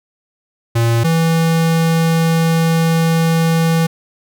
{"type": "tone pair in turn", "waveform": "square", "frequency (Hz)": [116.1, 164.19], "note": ["A#2", "E3"], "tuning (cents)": [-7, -7], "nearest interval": "tritone", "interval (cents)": 600, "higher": "second", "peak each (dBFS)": -12, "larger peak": "neither", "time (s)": [[0.75, 1.04], [1.04, 3.87]], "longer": "second", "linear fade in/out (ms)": 10, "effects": []}